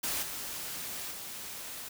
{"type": "noise with level steps", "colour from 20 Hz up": "white", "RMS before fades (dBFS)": [-33, -39, -42], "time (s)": [0.03, 1.89], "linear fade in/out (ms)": 10, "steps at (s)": [0.22, 1.11], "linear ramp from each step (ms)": 10, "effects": []}